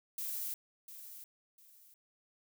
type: noise with echo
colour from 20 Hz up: violet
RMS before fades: -39 dBFS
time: 0.18-0.54 s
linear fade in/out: 2 ms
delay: 700 ms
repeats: 2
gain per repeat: -11 dB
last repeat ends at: 1.94 s
effects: none